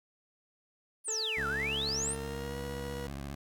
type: exponential two-way sweep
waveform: sine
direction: down then up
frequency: 9860 to 1318.5 to 9860 Hz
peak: -31 dBFS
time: 1.04-2.16 s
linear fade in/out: 50 ms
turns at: 1.47 s
type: tone with pitch glide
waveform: 40% pulse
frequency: 440 to 482.6 Hz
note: A4 to B4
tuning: 0 to -40 cents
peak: -39 dBFS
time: 1.08-3.07 s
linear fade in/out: 2 ms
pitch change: +160 cents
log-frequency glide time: 1.9-2.59 s
type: tone with vibrato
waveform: 15% pulse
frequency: 69.4 Hz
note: C#2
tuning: 3 cents sharp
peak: -32 dBFS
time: 1.37-3.35 s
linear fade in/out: 5 ms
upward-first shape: triangle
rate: 15 Hz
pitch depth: 120 cents each way
effects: 11-bit